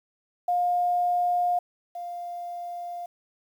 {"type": "tone pair in turn", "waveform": "sine", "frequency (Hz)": [710, 699.8], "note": ["F5", "F5"], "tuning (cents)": [28, 3], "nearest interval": "unison", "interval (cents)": 25, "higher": "first", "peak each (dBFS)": [-21, -32], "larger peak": "first", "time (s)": [[0.48, 1.59], [1.95, 3.06]], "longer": "neither", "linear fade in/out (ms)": 5, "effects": ["9-bit"]}